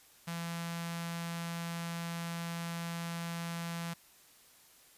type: tone with notch filter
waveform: sawtooth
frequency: 168.9 Hz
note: E3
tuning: 42 cents sharp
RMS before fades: -39 dBFS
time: 0.27-3.94 s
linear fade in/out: 10 ms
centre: 370 Hz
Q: 0.52
effects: white hiss -61 dBFS RMS until 4.97 s + resampled to 32000 Hz